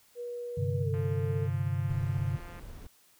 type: tone with pitch glide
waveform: sine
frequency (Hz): 482.5 to 447.6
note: B4 to A4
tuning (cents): -40 to +30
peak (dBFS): -35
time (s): 0.15-1.49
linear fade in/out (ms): 50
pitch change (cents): -130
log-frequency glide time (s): 0.81-0.89
type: chord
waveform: sine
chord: G suspended fourth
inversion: none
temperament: just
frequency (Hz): 98 / 130.67 / 147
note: G2 / C3 / D3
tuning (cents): 0 / -2 / +2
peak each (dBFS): -31 / -32 / -34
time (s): 0.57-2.37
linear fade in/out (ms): 10
type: click train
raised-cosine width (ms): 0.5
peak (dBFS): -35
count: 289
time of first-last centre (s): 0.94-2.595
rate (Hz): 174
type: noise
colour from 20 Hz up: brown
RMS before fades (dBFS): -44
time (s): 1.89-2.87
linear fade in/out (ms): 5
effects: white hiss -63 dBFS RMS until 3.19 s